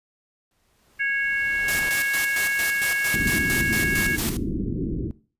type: noise with exponential growth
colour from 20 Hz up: pink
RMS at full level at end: -31 dBFS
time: 0.51-1.89 s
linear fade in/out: 2 ms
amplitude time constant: 300 ms
type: harmonic tone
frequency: 551 Hz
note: C#5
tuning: 11 cents flat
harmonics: 3 / 4 / 5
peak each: -23 / -25 / -34 dBFS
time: 0.99-4.17 s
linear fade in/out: 20 ms
type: noise with tremolo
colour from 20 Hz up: white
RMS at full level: -27 dBFS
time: 1.68-4.37 s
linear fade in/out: 2 ms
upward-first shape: square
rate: 4.4 Hz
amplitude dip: 60%
type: low-pass noise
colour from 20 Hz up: white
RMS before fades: -27 dBFS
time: 3.14-5.11 s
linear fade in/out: 0 ms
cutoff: 360 Hz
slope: 48 dB/octave
effects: noise-tail reverb RT60 0.4 s tail -19 dB re dry + resampled to 32000 Hz